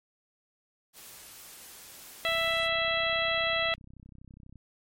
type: noise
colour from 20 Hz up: white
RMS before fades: -48 dBFS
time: 0.93-2.69 s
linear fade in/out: 50 ms
type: harmonic tone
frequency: 661 Hz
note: E5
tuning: 5 cents sharp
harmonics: 1 / 2 / 3 / 4 / 5 / 6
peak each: -31 / -34 / -31 / -33 / -32 / -37 dBFS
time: 2.25-3.74 s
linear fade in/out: 0 ms
type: click train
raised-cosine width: 5 ms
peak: -38 dBFS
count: 74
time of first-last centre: 2.29-4.557 s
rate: 32.2 Hz
effects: MP3 64 kbps